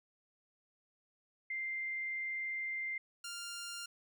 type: tone pair in turn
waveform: sine / 10% pulse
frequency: 2093 / 1396.9 Hz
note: C7 / F6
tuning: 0 / 0 cents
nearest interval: perfect fifth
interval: 700 cents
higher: first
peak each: -36 / -34 dBFS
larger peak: second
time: 1.5-2.98 / 3.24-3.86 s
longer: first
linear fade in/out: 5 ms
effects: none